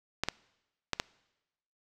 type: clicks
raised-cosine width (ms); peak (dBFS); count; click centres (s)
0.2; -11; 4; 0.236 / 0.286 / 0.933 / 0.999
effects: noise-tail reverb RT60 1.0 s tail -23 dB re dry